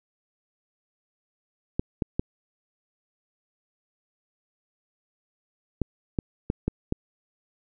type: clicks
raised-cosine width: 3 ms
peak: -11 dBFS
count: 8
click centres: 1.795 / 2.022 / 2.195 / 5.817 / 6.188 / 6.501 / 6.68 / 6.924 s
effects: none